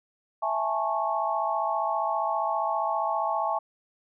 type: chord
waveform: sine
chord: A major seventh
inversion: second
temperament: just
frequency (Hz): 660 / 825 / 880 / 1100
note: E5 / G#5 / A5 / C#6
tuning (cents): +2 / -12 / 0 / -14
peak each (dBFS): -30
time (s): 0.42-3.59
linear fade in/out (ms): 10
effects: none